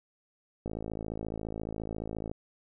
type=click train; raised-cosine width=2 ms; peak=-23 dBFS; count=91; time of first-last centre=0.66-2.314 s; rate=54.4 Hz; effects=none